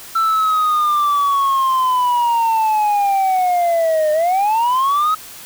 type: linear two-way sweep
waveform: sine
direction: down then up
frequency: 1339 to 605 to 1283 Hz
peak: -10 dBFS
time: 0.15-5.15 s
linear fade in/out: 10 ms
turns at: 4.12 s
effects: tanh soft clip ceiling -12 dBFS + white hiss -36 dBFS RMS until 5.45 s